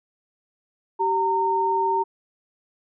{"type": "tone pair together", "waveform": "sine", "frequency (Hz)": [386.1, 918.3], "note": ["G4", "A#5"], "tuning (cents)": [-26, -26], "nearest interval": "octave + minor third", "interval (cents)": 1500, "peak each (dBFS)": [-25, -20], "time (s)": [0.99, 2.04], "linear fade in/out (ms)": 20, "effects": []}